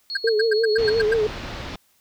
sine tone with tremolo, 4334 Hz, C#8, 40 cents flat, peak -26 dBFS, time 0.1-1.01 s, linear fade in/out 0 ms, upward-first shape sine, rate 6.8 Hz, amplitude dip 65%
triangle tone bursts, 1596 Hz, G6, 31 cents sharp, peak -17 dBFS, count 9, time 0.15-1.139 s, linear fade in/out 5 ms, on 21 ms, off 100 ms
sine tone with vibrato, 440 Hz, A4, in tune, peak -17 dBFS, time 0.24-1.27 s, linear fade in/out 5 ms, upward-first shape triangle, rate 5.8 Hz, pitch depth 92 cents each way
pink low-pass noise, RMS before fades -33 dBFS, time 0.78-1.76 s, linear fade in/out 5 ms, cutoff 4800 Hz, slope 24 dB/octave
effects white hiss -62 dBFS RMS until 2 s

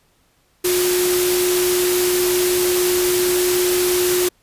sine tone in noise, 359.9 Hz, F#4, 48 cents flat, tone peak -16 dBFS, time 0.64-4.29 s, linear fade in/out 10 ms, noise white, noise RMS -21 dBFS, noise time 0.64-4.29 s, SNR +2 dB, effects pink hiss -60 dBFS RMS until 4.42 s + resampled to 32000 Hz

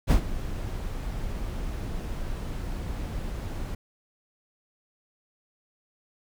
brown noise with ADSR envelope, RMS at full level -17 dBFS, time 0.07-3.75 s, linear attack 43 ms, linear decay 90 ms, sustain -15 dB, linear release 4 ms, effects none

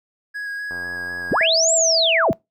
triangle tone with vibrato, 1655 Hz, G#6, 6 cents flat, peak -24 dBFS, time 0.34-1.47 s, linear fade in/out 20 ms, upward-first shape square, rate 4 Hz, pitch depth 12 cents each way
click train, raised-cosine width 1 ms, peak -24 dBFS, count 58, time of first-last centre 0.71-1.353 s, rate 88.6 Hz
sine linear two-way sweep, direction up then down, 36.2 to 7820 to 36.2 Hz, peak -15 dBFS, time 1.31-2.32 s, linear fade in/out 10 ms, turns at 1.73 s
sine tone with pitch glide, 652 to 656.2 Hz, E5 to E5, -19 to -8 cents, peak -19 dBFS, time 1.41-2.33 s, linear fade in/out 0 ms, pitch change +11 cents, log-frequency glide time 1.91-2.06 s
effects noise-tail reverb RT60 0.2 s tail -25 dB re dry

